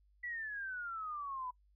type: exponential sweep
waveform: sine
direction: down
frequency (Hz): 1975.5 to 986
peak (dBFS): -39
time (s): 0.23-1.51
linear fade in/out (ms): 10
effects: noise-tail reverb RT60 0.1 s tail -23 dB re dry + added 50 Hz sine -66 dBFS peak until 1.75 s